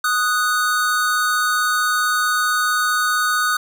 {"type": "tone pair together", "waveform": "square", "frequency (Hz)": [1244.5, 1480], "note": ["D#6", "F#6"], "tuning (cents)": [0, 0], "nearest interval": "minor third", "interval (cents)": 300, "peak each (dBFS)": -20, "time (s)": [0.04, 3.57], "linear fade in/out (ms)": 5, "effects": []}